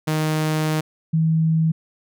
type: tone pair in turn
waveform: sawtooth / sine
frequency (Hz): 155.56 / 160.77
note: D#3 / E3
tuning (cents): 0 / -43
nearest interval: minor second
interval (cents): 57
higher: second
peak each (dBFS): -15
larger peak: neither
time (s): 0.07-0.81 / 1.13-1.72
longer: first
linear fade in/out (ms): 10
effects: none